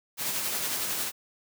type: noise with tremolo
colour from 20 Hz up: white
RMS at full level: -29 dBFS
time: 0.17-1.12 s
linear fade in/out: 50 ms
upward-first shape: triangle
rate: 11 Hz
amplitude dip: 35%
effects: high-pass 100 Hz 12 dB/octave